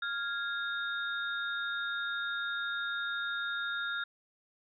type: tone cluster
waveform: sine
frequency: 1398 / 1652 / 3692 Hz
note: F6 / G#6 / A#7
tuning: +1 / -10 / -17 cents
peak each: -34 / -39 / -40 dBFS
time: 0.02-4.04 s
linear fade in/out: 5 ms
effects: none